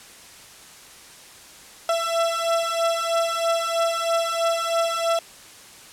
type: beating tone pair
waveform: 30% pulse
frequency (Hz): 667 / 670.1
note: E5 / E5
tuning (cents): +20 / +28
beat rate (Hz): 3.1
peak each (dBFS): -21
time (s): 1.89-5.19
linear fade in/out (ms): 2
effects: white hiss -45 dBFS RMS until 5.92 s + low-pass 10000 Hz 12 dB/octave